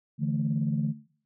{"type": "chord", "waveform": "sine", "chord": "D suspended second", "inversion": "none", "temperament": "equal", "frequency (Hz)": [146.83, 164.81, 220], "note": ["D3", "E3", "A3"], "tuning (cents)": [0, 0, 0], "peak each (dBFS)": [-27, -31, -30], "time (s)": [0.18, 0.94], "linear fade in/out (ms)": 50, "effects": ["noise-tail reverb RT60 0.5 s tail -17 dB re dry", "tanh soft clip ceiling -16 dBFS"]}